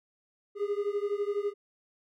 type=beating tone pair; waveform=triangle; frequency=403.2 / 415.2 Hz; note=G4 / G#4; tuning=+49 / 0 cents; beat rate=12 Hz; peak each=-29 / -30 dBFS; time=0.55-1.54 s; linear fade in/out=50 ms; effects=none